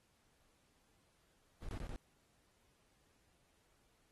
brown noise bursts, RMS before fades -44 dBFS, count 4, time 1.62-1.96 s, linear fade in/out 0 ms, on 67 ms, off 24 ms, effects pink hiss -75 dBFS RMS until 4.11 s + AAC 32 kbps

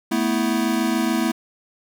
square chord, A suspended second, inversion none, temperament equal with one note detuned, 220 / 246.9 / 326.8 Hz, A3 / B3 / E4, 0 / 0 / -15 cents, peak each -24 dBFS, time 0.11-1.32 s, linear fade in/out 10 ms, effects none

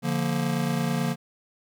square chord, Bb major, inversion first, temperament just, 145.68 / 174.81 / 233.1 Hz, D3 / F3 / Bb3, -14 / +2 / 0 cents, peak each -29 dBFS, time 0.02-1.16 s, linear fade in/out 50 ms, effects none

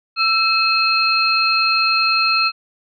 sine tone cluster, 1335 / 2584 / 4196 Hz, E6 / E7 / C8, +22 / -35 / +4 cents, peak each -18 dBFS, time 0.16-2.52 s, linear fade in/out 50 ms, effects none

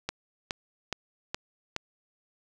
click train, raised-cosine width 0.2 ms, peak -13 dBFS, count 5, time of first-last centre 0.09-1.764 s, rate 2.39 Hz, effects none

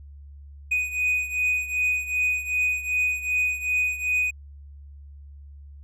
triangle beating tone pair, 2489 / 2491.6 Hz, D#7 / D#7, 0 / +2 cents, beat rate 2.6 Hz, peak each -22 / -26 dBFS, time 0.71-4.31 s, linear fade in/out 10 ms, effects added 71 Hz sine -41 dBFS peak until 5.83 s

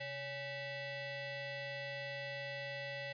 sawtooth ring-modulated tone, 697 Hz, F5, 4 cents flat, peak -34 dBFS, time 0-3.13 s, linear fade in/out 10 ms, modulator 1260 Hz, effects resampled to 11025 Hz

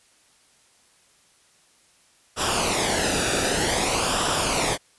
pink noise with flanger, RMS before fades -23 dBFS, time 2.36-4.78 s, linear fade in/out 50 ms, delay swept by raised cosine 0.46 to 0.96 ms, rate 0.53 Hz, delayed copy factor -0.65, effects white hiss -59 dBFS RMS until 4.98 s + resampled to 24000 Hz

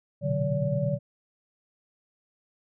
sine tone cluster, 118.9 / 128.2 / 147.6 / 186 / 573 Hz, A#2 / C3 / D3 / F#3 / D5, +35 / -35 / +9 / +9 / -43 cents, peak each -35 / -31 / -28 / -32 / -29 dBFS, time 0.21-0.99 s, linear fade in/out 50 ms, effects none

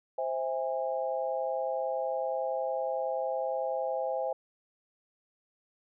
sine chord, C augmented, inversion none, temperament just, 523.3 / 654.1 / 817.6 Hz, C5 / E5 / G#5, 0 / -14 / -27 cents, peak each -32 / -34 / -35 dBFS, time 0.18-4.33 s, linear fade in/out 5 ms, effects none

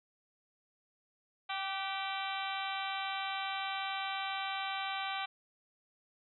harmonic tone with a mistuned harmonic, 389.6 Hz, G4, 11 cents flat, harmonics 2 / 3 / 4 / 5 / 6 / 7 / 8 / 9 / 10, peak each -39 / -42 / -44 / -48 / -43 / -48 / -45 / -48 / -46 dBFS, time 1.49-5.26 s, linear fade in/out 10 ms, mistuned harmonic 4, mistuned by -34 cents, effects none

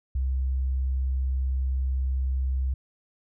sine tone, 65.41 Hz, C2, in tune, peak -23 dBFS, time 0.15-2.74 s, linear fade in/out 5 ms, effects none

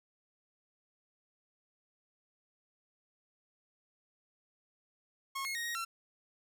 sawtooth tone with pitch steps, 1088 / 2162 / 1870 / 1881 / 1352 Hz, C#6 / C#7 / A#6 / A#6 / E6, -33 / -44 / +5 / +15 / +43 cents, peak -32 dBFS, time 5.35-5.85 s, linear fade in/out 10 ms, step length 100 ms, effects none

